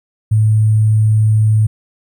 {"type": "tone with sample-and-hold", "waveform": "sine", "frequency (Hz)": 108.3, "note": "A2", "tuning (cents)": -27, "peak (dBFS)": -8, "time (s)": [0.31, 1.67], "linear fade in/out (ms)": 10, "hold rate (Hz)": 8820, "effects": []}